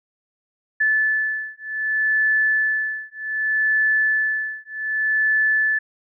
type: beating tone pair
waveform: sine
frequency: 1740 / 1740.65 Hz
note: A6 / A6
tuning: -20 / -19 cents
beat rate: 0.65 Hz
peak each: -21 dBFS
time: 0.8-5.79 s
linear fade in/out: 10 ms
effects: none